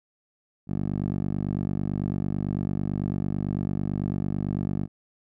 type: tone with band-pass filter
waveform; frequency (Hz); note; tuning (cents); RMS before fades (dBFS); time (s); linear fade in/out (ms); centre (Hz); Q
10% pulse; 49; G1; 0; -28; 0.67-4.88; 50; 180; 1.1
effects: none